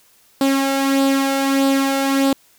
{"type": "tone with flanger", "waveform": "sawtooth", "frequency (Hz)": 272.6, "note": "C#4", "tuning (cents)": -29, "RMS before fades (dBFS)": -17, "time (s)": [0.41, 2.33], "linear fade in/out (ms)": 2, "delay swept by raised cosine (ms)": [0.23, 1.43], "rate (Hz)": 1.6, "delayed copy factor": 0.5, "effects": ["white hiss -54 dBFS RMS until 2.58 s"]}